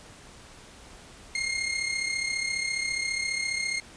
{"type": "tone with amplitude modulation", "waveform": "sawtooth", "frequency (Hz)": 2133, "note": "C7", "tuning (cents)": 33, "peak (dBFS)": -21, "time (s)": [1.35, 3.8], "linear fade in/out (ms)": 2, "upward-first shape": "sine", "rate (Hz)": 34.7, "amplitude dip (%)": 60, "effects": ["pink hiss -49 dBFS RMS until 3.96 s", "resampled to 22050 Hz"]}